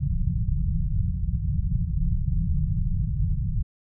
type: low-pass noise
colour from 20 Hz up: pink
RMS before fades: -24 dBFS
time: 0-3.63 s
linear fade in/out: 20 ms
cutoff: 180 Hz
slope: 96 dB/octave
effects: none